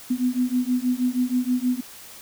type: beating tone pair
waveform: sine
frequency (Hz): 246.9 / 253.2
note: B3 / B3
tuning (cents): 0 / +43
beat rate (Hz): 6.3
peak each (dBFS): -23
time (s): 0.1-1.81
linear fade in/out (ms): 10
effects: white hiss -43 dBFS RMS until 2.21 s